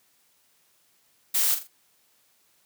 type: noise with echo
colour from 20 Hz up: blue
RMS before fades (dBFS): -23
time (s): 1.34-1.55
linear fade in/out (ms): 10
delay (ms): 42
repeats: 3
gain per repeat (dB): -9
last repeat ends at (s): 1.676
effects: white hiss -65 dBFS RMS until 2.65 s + high-pass 80 Hz 12 dB/octave